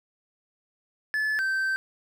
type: tone pair in turn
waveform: triangle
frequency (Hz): 1729 / 1553.8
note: A6 / G6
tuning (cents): -31 / -16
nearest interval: major second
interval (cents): 185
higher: first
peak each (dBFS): -22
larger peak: neither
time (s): 1.14-1.39 / 1.39-1.76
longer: second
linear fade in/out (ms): 0
effects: none